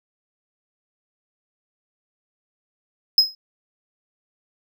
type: tone with exponential decay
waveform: triangle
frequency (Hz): 5110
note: D#8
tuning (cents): +45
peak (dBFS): -6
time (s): 3.18-3.35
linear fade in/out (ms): 2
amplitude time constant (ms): 36
effects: none